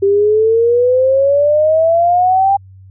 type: exponential sweep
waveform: sine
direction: up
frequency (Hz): 392 to 799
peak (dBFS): -8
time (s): 0.02-2.57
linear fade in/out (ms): 10
effects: added 95 Hz sine -36 dBFS peak until 2.9 s